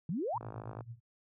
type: exponential sweep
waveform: sine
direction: up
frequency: 146.83 to 1037 Hz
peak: -32 dBFS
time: 0.09-0.38 s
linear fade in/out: 2 ms
type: tone with tremolo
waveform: sine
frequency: 116.54 Hz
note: A#2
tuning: in tune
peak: -39 dBFS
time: 0.33-1 s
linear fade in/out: 50 ms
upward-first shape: triangle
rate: 9.1 Hz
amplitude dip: 95%
type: click train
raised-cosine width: 1 ms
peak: -30 dBFS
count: 22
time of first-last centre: 0.41-0.808 s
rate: 52.8 Hz
effects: high-pass 60 Hz 12 dB/octave